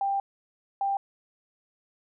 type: tone pair in turn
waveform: sine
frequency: 791 / 791 Hz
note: G5 / G5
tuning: +15 / +15 cents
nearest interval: unison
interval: 0 cents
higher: neither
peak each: -24 dBFS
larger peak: neither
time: 0.01-0.2 / 0.81-0.97 s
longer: first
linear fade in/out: 2 ms
effects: none